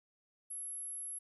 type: tone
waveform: sine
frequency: 11175 Hz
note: F9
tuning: in tune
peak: -40 dBFS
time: 0.5-1.19 s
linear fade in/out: 10 ms
effects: none